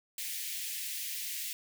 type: high-pass noise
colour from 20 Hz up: white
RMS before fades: -38 dBFS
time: 0.18-1.53 s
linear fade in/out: 2 ms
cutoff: 1900 Hz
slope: 48 dB/octave
effects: none